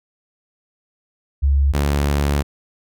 sine / sawtooth tone pair in turn, 69.7 / 71.7 Hz, C#2 / D2, +10 / -41 cents, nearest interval unison, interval 49 cents, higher second, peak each -12 dBFS, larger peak neither, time 1.42-1.73 / 1.73-2.43 s, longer second, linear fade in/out 20 ms, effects none

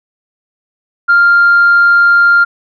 sine tone, 1396.9 Hz, F6, in tune, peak -3 dBFS, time 1.08-2.45 s, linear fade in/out 20 ms, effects tanh soft clip ceiling -1 dBFS

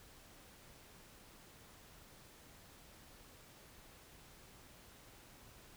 silence, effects pink hiss -60 dBFS RMS until 5.76 s

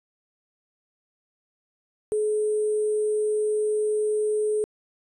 sine tone with sample-and-hold, 425.2 Hz, G#4, 41 cents sharp, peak -21 dBFS, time 2.12-4.64 s, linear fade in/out 0 ms, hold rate 8820 Hz, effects resampled to 32000 Hz

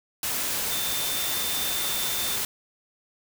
sine tone in noise, 3572 Hz, A7, 25 cents sharp, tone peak -32 dBFS, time 0.71-2.36 s, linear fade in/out 2 ms, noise white, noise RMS -28 dBFS, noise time 0.23-2.45 s, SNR -7 dB, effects none

